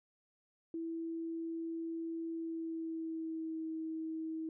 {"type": "tone with pitch glide", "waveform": "sine", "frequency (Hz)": [329.4, 320.2], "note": ["E4", "D#4"], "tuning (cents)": [-1, 50], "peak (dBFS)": -37, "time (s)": [0.74, 4.49], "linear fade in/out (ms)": 2, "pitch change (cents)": -49, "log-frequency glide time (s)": [2.3, 3.67], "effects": []}